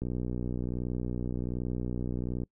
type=click train; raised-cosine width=3 ms; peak=-21 dBFS; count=149; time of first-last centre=0.02-2.434 s; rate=61.3 Hz; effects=noise-tail reverb RT60 0.1 s tail -26 dB re dry

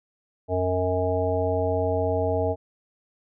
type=harmonic tone; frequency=91.6 Hz; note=F#2; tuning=17 cents flat; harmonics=1 / 3 / 5 / 7 / 9; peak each=-27 / -32 / -26 / -26 / -32 dBFS; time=0.48-2.56 s; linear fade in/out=50 ms; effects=none

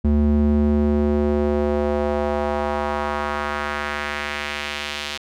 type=tone with band-pass filter sweep; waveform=square; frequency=73.42 Hz; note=D2; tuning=in tune; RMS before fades=-21 dBFS; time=0.04-5.18 s; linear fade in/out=10 ms; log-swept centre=170 to 3500 Hz; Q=1.4; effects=none

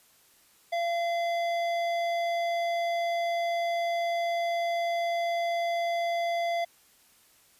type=tone with hard clipping; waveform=sine; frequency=684 Hz; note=F5; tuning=36 cents flat; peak=-28 dBFS; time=0.72-6.65 s; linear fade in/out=10 ms; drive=12 dB; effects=white hiss -61 dBFS RMS until 7.59 s + resampled to 32000 Hz

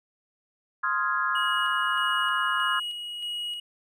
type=chord; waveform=sine; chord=F minor seventh; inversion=second; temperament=equal with one note detuned; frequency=1046.5 / 1253.9 / 1396.9 / 1661.2 Hz; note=C6 / Eb6 / F6 / Ab6; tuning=0 / +13 / 0 / 0 cents; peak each=-29 dBFS; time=0.83-2.8 s; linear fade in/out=10 ms
type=tone with tremolo; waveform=triangle; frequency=2900 Hz; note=F#7; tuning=35 cents flat; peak=-28 dBFS; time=1.35-3.6 s; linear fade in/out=5 ms; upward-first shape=square; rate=1.6 Hz; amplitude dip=35%
effects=none

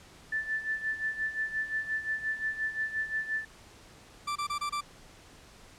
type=tone with tremolo; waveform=sine; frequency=1760 Hz; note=A6; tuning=in tune; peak=-27 dBFS; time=0.32-3.45 s; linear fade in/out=5 ms; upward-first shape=sine; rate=5.7 Hz; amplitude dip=75%
type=tone bursts; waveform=40% pulse; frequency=1173 Hz; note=D6; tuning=2 cents flat; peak=-29 dBFS; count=5; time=4.27-4.81 s; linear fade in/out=10 ms; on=88 ms; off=25 ms
effects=pink hiss -54 dBFS RMS until 5.78 s + low-pass 9000 Hz 12 dB/octave

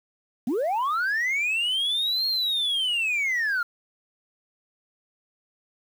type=linear two-way sweep; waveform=sine; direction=up then down; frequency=213 to 4281 to 1371 Hz; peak=-20 dBFS; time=0.47-3.63 s; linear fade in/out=5 ms; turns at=2.27 s; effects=tanh soft clip ceiling -21 dBFS + 8-bit

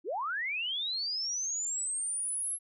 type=linear sweep; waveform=sine; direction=up; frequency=280.2 to 11175 Hz; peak=-31 dBFS; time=0.04-2.59 s; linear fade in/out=50 ms; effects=none

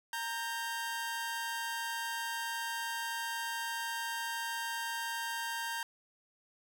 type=tone pair together; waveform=sawtooth; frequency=924.6 / 1583 Hz; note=A#5 / G6; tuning=-14 / +17 cents; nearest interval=major sixth; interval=931 cents; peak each=-34 / -35 dBFS; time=0.13-5.83 s; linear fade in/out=2 ms; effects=none

